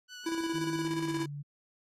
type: tone with vibrato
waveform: 15% pulse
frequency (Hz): 1480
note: F#6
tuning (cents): 0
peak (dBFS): -37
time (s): 0.08-0.88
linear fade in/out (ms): 50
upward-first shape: triangle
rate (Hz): 6.4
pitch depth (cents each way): 16
type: tone with tremolo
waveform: square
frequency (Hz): 330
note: E4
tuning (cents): +2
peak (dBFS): -30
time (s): 0.26-1.26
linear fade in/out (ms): 5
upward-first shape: square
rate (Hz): 17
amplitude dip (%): 40
type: tone with pitch glide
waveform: sine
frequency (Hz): 155.56 to 144.31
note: D#3 to D3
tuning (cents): 0 to -30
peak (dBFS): -37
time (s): 0.53-1.43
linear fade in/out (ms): 20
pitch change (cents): -130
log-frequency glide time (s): 1.03-1.21
effects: low-pass 10000 Hz 12 dB/octave + AAC 48 kbps